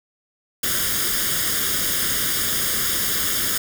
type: noise with comb filter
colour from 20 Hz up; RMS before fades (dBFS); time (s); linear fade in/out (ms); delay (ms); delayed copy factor
white; -22; 0.63-3.58; 5; 0.59; +0.75
effects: none